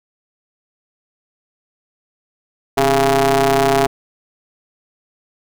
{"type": "ring-modulated tone", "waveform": "sawtooth", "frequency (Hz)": 140.5, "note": "C#3", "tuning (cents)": 24, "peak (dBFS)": -5, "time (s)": [2.77, 3.87], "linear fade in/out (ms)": 10, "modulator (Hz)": 546, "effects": []}